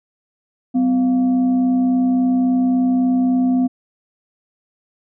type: tone with frequency modulation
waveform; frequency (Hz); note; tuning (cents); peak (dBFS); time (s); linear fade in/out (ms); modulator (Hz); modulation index
sine; 254.3; C4; -49; -13; 0.74-3.68; 20; 445; 0.32
effects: none